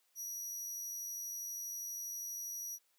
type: tone with amplitude modulation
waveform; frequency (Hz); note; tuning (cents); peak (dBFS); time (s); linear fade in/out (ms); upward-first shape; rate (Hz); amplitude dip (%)
sawtooth; 5800; F#8; -35; -37; 0.15-2.79; 50; sine; 92.4; 25
effects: white hiss -75 dBFS RMS until 2.98 s + high-pass 400 Hz 12 dB/octave